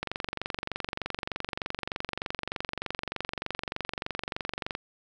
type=click train; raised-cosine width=0.3 ms; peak=-15 dBFS; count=111; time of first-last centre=0.03-4.751 s; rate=23.3 Hz; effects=none